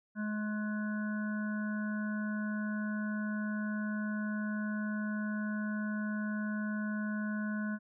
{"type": "harmonic tone", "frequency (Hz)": 211.7, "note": "G#3", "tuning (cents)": 33, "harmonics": [1, 3, 5, 7, 8], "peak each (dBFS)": [-33, -48, -49, -42, -52], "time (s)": [0.15, 7.79], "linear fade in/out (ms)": 50, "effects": []}